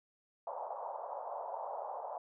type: band-pass noise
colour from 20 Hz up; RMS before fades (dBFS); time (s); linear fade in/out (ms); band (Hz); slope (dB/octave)
white; -42; 0.47-2.18; 2; 540 to 970; 48
effects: none